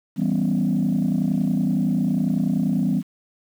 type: chord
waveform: sine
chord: C# half-diminished seventh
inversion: first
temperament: equal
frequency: 164.81 / 196 / 246.9 / 277.2 Hz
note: E3 / G3 / B3 / C#4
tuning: 0 / 0 / 0 / 0 cents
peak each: -23 / -21 / -22 / -27 dBFS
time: 0.16-3.03 s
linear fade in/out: 50 ms
effects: tanh soft clip ceiling -13 dBFS + 8-bit